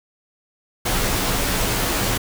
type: noise with comb filter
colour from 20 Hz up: pink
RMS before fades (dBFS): -21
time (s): 0.85-2.18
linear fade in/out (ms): 10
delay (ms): 13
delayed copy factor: -0.55
effects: none